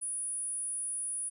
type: tone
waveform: sine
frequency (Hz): 9780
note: D#9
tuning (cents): -31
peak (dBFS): -33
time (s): 0.01-1.3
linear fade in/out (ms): 20
effects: none